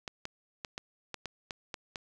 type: clicks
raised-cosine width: 0.2 ms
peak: -20 dBFS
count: 9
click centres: 0.078 / 0.254 / 0.648 / 0.779 / 1.143 / 1.257 / 1.508 / 1.742 / 1.958 s
effects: none